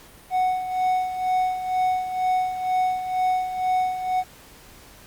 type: tone with tremolo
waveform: triangle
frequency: 740 Hz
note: F#5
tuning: in tune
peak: -16 dBFS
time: 0.3-4.24 s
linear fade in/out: 50 ms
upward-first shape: sine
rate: 2.1 Hz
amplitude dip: 65%
effects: pink hiss -48 dBFS RMS until 5.06 s + Opus 48 kbps